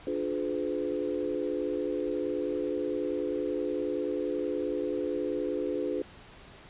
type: chord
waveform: sine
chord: D diminished seventh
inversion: none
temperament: just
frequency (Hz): 293.7 / 352.4 / 422.9 / 507.5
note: D4 / F4 / Ab4 / Cb5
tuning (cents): 0 / +16 / +31 / +47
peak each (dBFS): -34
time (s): 0.07-6.02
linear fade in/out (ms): 2
effects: pink hiss -51 dBFS RMS until 6.69 s + resampled to 8000 Hz